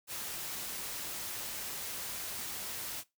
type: noise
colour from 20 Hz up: white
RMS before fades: -40 dBFS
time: 0.07-3.04 s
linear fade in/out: 50 ms
effects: noise-tail reverb RT60 0.2 s tail -19 dB re dry